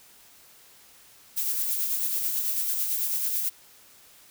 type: noise with tremolo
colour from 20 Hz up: violet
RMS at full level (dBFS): -26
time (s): 1.36-3.5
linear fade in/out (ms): 20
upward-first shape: sine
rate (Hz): 9.1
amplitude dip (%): 35
effects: white hiss -54 dBFS RMS until 4.3 s